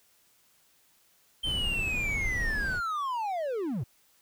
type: linear sweep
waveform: triangle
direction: down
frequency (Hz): 3136 to 98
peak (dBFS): -27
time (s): 1.43-3.84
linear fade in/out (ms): 10
type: noise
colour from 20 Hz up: brown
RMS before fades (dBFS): -34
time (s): 1.43-2.81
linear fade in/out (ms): 50
effects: white hiss -65 dBFS RMS until 4.21 s